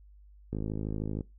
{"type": "click train", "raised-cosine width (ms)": 3, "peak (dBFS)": -21, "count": 37, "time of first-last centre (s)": [0.53, 1.208], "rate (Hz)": 53.1, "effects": ["noise-tail reverb RT60 0.2 s tail -20 dB re dry", "added 50 Hz sine -52 dBFS peak until 1.38 s"]}